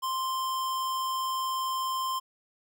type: tone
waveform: square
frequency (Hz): 1046.5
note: C6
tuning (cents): 0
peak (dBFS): -29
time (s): 0.02-2.2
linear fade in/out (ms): 20
effects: none